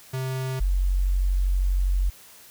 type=tone pair in turn; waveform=square / sine; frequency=130.81 / 46.25 Hz; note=C3 / F#1; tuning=0 / 0 cents; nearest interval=octave + tritone; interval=1800 cents; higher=first; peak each=-27 / -19 dBFS; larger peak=second; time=0.13-0.6 / 0.6-2.1 s; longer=second; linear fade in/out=10 ms; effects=white hiss -49 dBFS RMS until 2.5 s